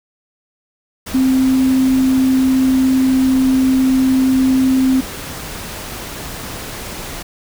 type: tone in noise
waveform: sine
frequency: 261.6 Hz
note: C4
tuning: in tune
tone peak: -10 dBFS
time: 1.14-5.01 s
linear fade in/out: 10 ms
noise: pink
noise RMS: -28 dBFS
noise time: 1.06-7.23 s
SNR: +15 dB
effects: none